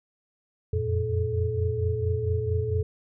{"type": "tone cluster", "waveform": "sine", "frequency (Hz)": [86.6, 91, 115.6, 431.5], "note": ["F2", "F#2", "A#2", "A4"], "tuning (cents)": [-14, -28, -14, -34], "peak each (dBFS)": -29, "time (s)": [0.73, 2.83], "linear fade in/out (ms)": 5, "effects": []}